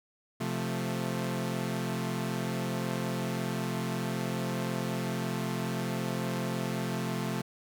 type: chord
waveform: sawtooth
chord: F major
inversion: second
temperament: equal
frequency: 130.81 / 174.61 / 220 Hz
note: C3 / F3 / A3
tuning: 0 / 0 / 0 cents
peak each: -31 dBFS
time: 0.4-7.42 s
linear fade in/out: 10 ms
effects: none